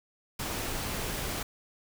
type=noise; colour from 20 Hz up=pink; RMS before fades=-34 dBFS; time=0.39-1.43 s; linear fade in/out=5 ms; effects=none